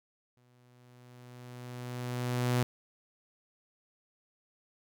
sawtooth tone with exponential growth, 123.47 Hz, B2, in tune, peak -21 dBFS, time 0.37-2.63 s, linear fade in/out 0 ms, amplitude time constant 490 ms, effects none

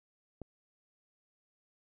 click, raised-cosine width 2 ms, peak -29 dBFS, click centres 0.417 s, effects none

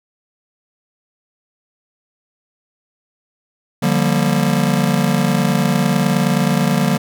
square chord, G minor seventh, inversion second, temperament just, 147 / 176.4 / 196 / 235.2 Hz, D3 / F3 / G3 / Bb3, +2 / +18 / 0 / +16 cents, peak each -20 dBFS, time 3.82-6.98 s, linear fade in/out 10 ms, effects none

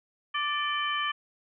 harmonic tone with a mistuned harmonic, 587.3 Hz, D5, in tune, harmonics 2 / 3 / 4 / 5, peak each -30 / -33 / -35 / -33 dBFS, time 0.34-1.12 s, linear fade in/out 10 ms, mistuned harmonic 5, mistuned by +65 cents, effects none

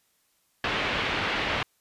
white low-pass noise, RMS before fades -28 dBFS, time 0.64-1.63 s, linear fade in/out 2 ms, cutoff 3100 Hz, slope 24 dB/octave, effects white hiss -69 dBFS RMS until 1.8 s + resampled to 32000 Hz

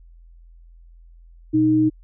sine tone pair together, 123.47 / 311.1 Hz, B2 / D#4, 0 / 0 cents, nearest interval octave + major third, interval 1600 cents, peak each -24 / -14 dBFS, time 1.53-1.9 s, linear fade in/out 20 ms, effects added 42 Hz sine -44 dBFS peak until 2.03 s

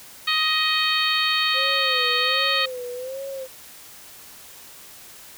harmonic tone, 626 Hz, D#5, 10 cents sharp, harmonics 2 / 3 / 4 / 5 / 6 / 7, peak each -26 / -26 / -26 / -26 / -26 / -26 dBFS, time 0.27-2.66 s, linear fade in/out 10 ms
sine tone with vibrato, 518 Hz, C5, 17 cents flat, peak -29 dBFS, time 1.53-3.48 s, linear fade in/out 50 ms, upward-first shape sine, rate 1.3 Hz, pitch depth 100 cents each way
effects white hiss -44 dBFS RMS until 5.37 s

